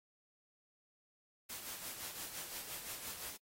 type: noise with tremolo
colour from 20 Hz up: white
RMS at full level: -44 dBFS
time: 1.49-3.37 s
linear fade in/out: 10 ms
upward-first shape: sine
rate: 5.8 Hz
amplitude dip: 50%
effects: AAC 48 kbps